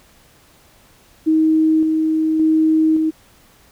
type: tone with tremolo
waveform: sine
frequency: 315.9 Hz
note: D#4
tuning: 26 cents sharp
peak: -11 dBFS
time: 1.26-3.11 s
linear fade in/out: 20 ms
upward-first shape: square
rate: 0.88 Hz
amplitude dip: 30%
effects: pink hiss -51 dBFS RMS until 3.71 s